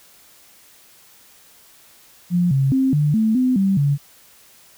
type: tone with pitch steps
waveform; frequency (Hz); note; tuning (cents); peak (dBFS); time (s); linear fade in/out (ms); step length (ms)
sine; 176.2 / 135.6 / 264.9 / 148.2 / 219.9 / 254.8 / 194.2 / 142.4; F3 / C#3 / C4 / D3 / A3 / C4 / G3 / C#3; +16 / -38 / +22 / +16 / -1 / -46 / -16 / +47; -14; 2.3-3.98; 50; 210
effects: white hiss -50 dBFS RMS until 4.77 s